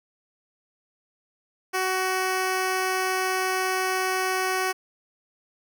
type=tone; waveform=10% pulse; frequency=374.3 Hz; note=F#4; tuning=20 cents sharp; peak=-15 dBFS; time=1.73-4.73 s; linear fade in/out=20 ms; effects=none